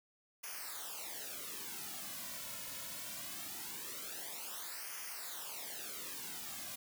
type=noise with flanger; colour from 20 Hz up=white; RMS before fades=-45 dBFS; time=0.43-6.76 s; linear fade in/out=10 ms; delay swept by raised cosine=0.25 to 2.55 ms; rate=0.22 Hz; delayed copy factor=-0.85; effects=none